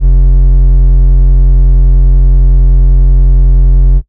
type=tone with hard clipping; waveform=triangle; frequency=44.72 Hz; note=F1; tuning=42 cents sharp; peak=-3 dBFS; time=0-4.02 s; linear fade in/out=50 ms; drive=9 dB; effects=noise-tail reverb RT60 0.1 s tail -20 dB re dry